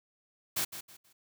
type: noise with echo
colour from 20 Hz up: white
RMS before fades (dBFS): -31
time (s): 0.56-0.65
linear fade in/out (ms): 10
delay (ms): 160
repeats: 3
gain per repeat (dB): -11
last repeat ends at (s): 1.13
effects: none